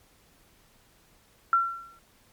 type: tone with exponential decay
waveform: sine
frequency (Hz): 1360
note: F6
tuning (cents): -46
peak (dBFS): -16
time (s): 1.53-1.99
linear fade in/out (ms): 1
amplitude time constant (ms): 100
effects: pink hiss -61 dBFS RMS until 2.32 s + MP3 96 kbps